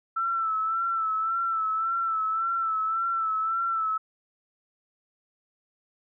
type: tone with vibrato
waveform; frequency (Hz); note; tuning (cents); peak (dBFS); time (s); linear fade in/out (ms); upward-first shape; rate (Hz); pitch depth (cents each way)
sine; 1328; E6; +12; -24; 0.16-3.98; 10; sine; 1.8; 44
effects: none